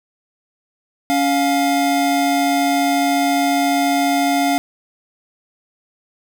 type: tone pair together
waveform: square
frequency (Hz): 280 / 705.6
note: C#4 / F5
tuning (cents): +18 / +18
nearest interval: octave + major third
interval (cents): 1600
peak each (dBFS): -18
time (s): 1.1-4.58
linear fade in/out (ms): 0
effects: none